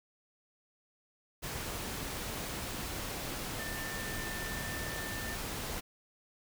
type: tone in noise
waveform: sine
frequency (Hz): 1787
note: A6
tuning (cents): +26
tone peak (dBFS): -42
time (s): 3.58-5.36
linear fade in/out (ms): 20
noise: pink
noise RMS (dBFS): -39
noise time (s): 1.42-5.81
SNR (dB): -6
effects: none